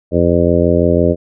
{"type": "harmonic tone", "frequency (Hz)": 86, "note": "F2", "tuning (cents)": -26, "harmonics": [1, 2, 3, 4, 5, 6, 7], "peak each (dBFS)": [-17, -17, -17, -17, -17, -17, -17], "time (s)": [0.11, 1.16], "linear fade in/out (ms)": 50, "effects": []}